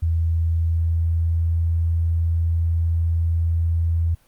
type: tone with pitch glide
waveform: sine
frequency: 82.41 to 83.18 Hz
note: E2 to E2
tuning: 0 to +16 cents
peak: -17 dBFS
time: 0.02-4.15 s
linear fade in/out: 10 ms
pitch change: +16 cents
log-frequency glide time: 0.25-1.69 s
effects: pink hiss -59 dBFS RMS until 4.27 s + Opus 32 kbps